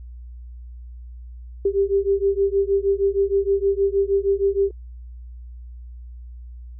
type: beating tone pair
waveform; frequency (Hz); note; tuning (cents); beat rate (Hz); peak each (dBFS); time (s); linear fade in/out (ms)
sine; 392 / 398.4; G4 / G4; 0 / +28; 6.4; -20; 1.65-4.71; 5
effects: added 60 Hz sine -35 dBFS peak until 6.79 s